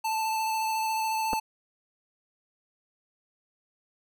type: tone with vibrato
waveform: square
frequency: 881 Hz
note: A5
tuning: 2 cents sharp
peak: -27 dBFS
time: 0.04-1.4 s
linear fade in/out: 10 ms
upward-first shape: square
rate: 14 Hz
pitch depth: 11 cents each way
type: clicks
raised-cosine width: 1 ms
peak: -17 dBFS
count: 2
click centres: 1.331 / 1.335 s
effects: none